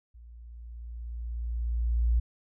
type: tone with level ramp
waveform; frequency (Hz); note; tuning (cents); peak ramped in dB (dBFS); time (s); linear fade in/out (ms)
sine; 58.27; A#1; 0; -47 to -20; 0.14-2.2; 10
effects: none